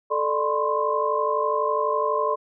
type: tone cluster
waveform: sine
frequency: 438.5 / 595 / 1017 / 1069 Hz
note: A4 / D5 / C6 / C6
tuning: -6 / +22 / -50 / +37 cents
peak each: -26 dBFS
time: 0.1-2.36 s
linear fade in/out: 20 ms
effects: none